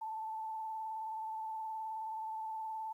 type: tone with vibrato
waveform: sine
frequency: 880 Hz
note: A5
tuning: in tune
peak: -38 dBFS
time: 0.01-2.93 s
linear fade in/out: 10 ms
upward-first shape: triangle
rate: 19 Hz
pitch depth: 29 cents each way
effects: 12-bit